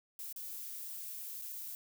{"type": "noise with dropouts", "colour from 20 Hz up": "violet", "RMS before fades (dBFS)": -44, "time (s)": [0.19, 1.75], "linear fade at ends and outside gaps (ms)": 1, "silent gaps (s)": [[0.327, 0.361], [1.416, 1.42]], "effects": []}